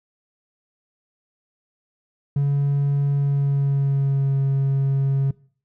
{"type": "tone with pitch glide", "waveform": "triangle", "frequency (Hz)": [141.3, 136.8], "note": ["C#3", "C#3"], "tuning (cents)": [34, -23], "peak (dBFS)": -14, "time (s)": [2.36, 5.31], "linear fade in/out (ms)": 5, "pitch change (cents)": -57, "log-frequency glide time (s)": [3.13, 4.39], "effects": ["noise-tail reverb RT60 0.5 s tail -24 dB re dry", "tanh soft clip ceiling -12 dBFS"]}